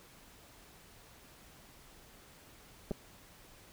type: clicks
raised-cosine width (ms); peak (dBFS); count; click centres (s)
2; -23; 2; 2.91 / 2.915
effects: pink hiss -58 dBFS RMS until 3.72 s